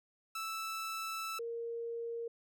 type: tone pair in turn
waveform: sawtooth / sine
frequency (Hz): 1318.5 / 465.2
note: E6 / A#4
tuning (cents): 0 / -4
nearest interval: octave + tritone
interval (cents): 1804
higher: first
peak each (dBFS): -34 / -37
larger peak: first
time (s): 0.35-1.39 / 1.39-2.28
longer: first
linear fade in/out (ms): 5
effects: none